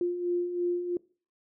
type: beating tone pair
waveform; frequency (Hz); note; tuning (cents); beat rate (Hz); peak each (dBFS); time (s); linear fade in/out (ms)
sine; 349.2 / 352.2; F4 / F4; 0 / +15; 3; -35 / -27; 0.01-0.97; 2
effects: noise-tail reverb RT60 0.4 s tail -22 dB re dry